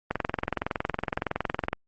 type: click train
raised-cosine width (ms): 0.5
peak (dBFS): -11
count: 36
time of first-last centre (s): 0.11-1.73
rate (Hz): 21.6
effects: Opus 24 kbps